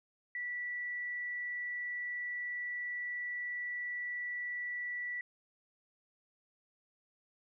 sine tone, 1957 Hz, B6, 16 cents flat, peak -36 dBFS, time 0.35-5.21 s, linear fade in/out 2 ms, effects none

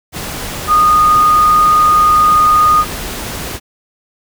sine tone in noise, 1231 Hz, D#6, 19 cents flat, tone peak -6 dBFS, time 0.67-2.85 s, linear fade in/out 50 ms, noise pink, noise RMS -23 dBFS, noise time 0.12-3.6 s, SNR +14 dB, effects none

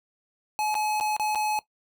square tone with dropouts, 851 Hz, G#5, 42 cents sharp, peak -25 dBFS, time 0.59-1.59 s, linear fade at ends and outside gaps 0 ms, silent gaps 0.743-0.752 / 1-1.009 / 1.165-1.197 / 1.349-1.356 s, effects noise-tail reverb RT60 0.1 s tail -18 dB re dry

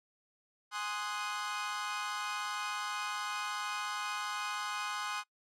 sawtooth chord, Ab dominant seventh, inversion none, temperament equal, 830.6 / 1046.5 / 1244.5 / 1480 Hz, Ab5 / C6 / Eb6 / Gb6, 0 / 0 / 0 / 0 cents, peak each -39 / -37 / -36 / -38 dBFS, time 0.71-5.24 s, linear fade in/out 50 ms, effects noise-tail reverb RT60 0.1 s tail -22 dB re dry + low-pass 8000 Hz 12 dB/octave

